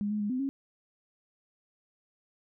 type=tone with pitch steps; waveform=sine; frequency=205.2 / 210.9 / 206.2 / 255 / 273.3 Hz; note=G#3 / G#3 / G#3 / C4 / C#4; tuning=-21 / +27 / -12 / -44 / -24 cents; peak=-28 dBFS; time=0.01-0.49 s; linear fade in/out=0 ms; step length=96 ms; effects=none